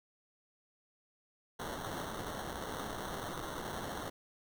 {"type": "noise with sample-and-hold", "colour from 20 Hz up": "violet", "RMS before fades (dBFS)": -41, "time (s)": [1.59, 4.1], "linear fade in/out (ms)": 10, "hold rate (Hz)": 2450, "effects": []}